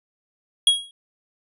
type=tone with exponential decay; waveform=square; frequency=3302 Hz; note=G#7; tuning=11 cents flat; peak=-10 dBFS; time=0.67-0.91 s; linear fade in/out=2 ms; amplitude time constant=52 ms; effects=resampled to 32000 Hz